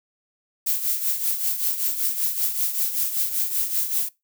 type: noise with tremolo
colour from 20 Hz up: violet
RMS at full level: -21 dBFS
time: 0.66-4.09 s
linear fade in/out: 10 ms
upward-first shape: triangle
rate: 5.2 Hz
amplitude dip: 70%
effects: noise-tail reverb RT60 0.2 s tail -20 dB re dry